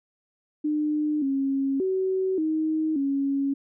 sine tone with pitch steps, 301.5 / 272.4 / 377.7 / 314 / 276.7 Hz, D4 / C#4 / F#4 / D#4 / C#4, +46 / -30 / +36 / +16 / -3 cents, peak -22 dBFS, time 0.64-3.54 s, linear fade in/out 10 ms, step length 580 ms, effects none

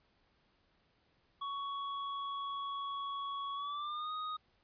square tone with pitch glide, 1117 to 1246.6 Hz, C#6 to D#6, +13 to +3 cents, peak -38 dBFS, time 1.41-4.37 s, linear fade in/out 10 ms, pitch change +190 cents, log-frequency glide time 3.54-4.12 s, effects pink hiss -73 dBFS RMS until 4.63 s + resampled to 11025 Hz

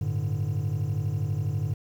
triangle chord, G suspended second, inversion none, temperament just, 98 / 110.25 / 147 Hz, G2 / A2 / D3, 0 / +4 / +2 cents, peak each -27 dBFS, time 0.01-1.74 s, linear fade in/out 5 ms, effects tanh soft clip ceiling -17 dBFS + 9-bit

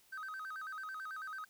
triangle tone with vibrato, 1396.9 Hz, F6, in tune, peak -39 dBFS, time 0.12-1.45 s, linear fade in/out 10 ms, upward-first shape square, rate 9.1 Hz, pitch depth 180 cents each way, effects tanh soft clip ceiling -35 dBFS + white hiss -67 dBFS RMS until 1.49 s

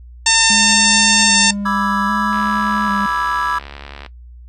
harmonic tone, 902 Hz, A5, 43 cents sharp, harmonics 1 / 2 / 3 / 4 / 5 / 6 / 7 / 8 / 9, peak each -19 / -19 / -19 / -19 / -19 / -19 / -19 / -19 / -19 dBFS, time 0.26-1.51 s, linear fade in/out 5 ms
triangle tone with vibrato, 205.9 Hz, G#3, 15 cents flat, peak -18 dBFS, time 0.5-3.06 s, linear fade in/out 2 ms, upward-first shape square, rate 0.63 Hz, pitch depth 31 cents each way
triangle chord, E dominant seventh, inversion second, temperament equal, 987.8 / 1174.7 / 1318.5 / 1661.2 Hz, B5 / D6 / E6 / G#6, 0 / 0 / 0 / 0 cents, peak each -20 dBFS, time 1.65-3.59 s, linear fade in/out 10 ms
click train, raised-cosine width 0.3 ms, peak -16 dBFS, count 124, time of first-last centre 2.33-4.062 s, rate 71 Hz
effects noise-tail reverb RT60 0.1 s tail -17 dB re dry + added 60 Hz sine -35 dBFS peak until 4.48 s

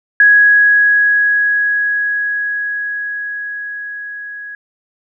sine tone with level ramp, 1665 Hz, G#6, 4 cents sharp, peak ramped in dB -4 to -26 dBFS, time 0.2-4.55 s, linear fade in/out 2 ms, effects none

